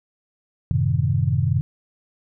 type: chord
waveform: sine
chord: F# diminished seventh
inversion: none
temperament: equal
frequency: 92.5 / 110 / 130.81 / 155.56 Hz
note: F#2 / A2 / C3 / Eb3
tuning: 0 / 0 / 0 / 0 cents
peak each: -23 / -24 / -21 / -24 dBFS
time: 0.71-1.61 s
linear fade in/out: 0 ms
effects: none